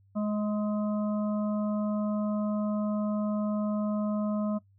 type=harmonic tone with a mistuned harmonic; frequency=210.1 Hz; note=G#3; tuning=20 cents sharp; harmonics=1 / 3 / 5 / 6; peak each=-27 / -35 / -44 / -44 dBFS; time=0.15-4.59 s; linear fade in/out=20 ms; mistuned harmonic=5; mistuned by=-19 cents; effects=noise-tail reverb RT60 0.1 s tail -19 dB re dry + added 98 Hz sine -59 dBFS peak until 4.78 s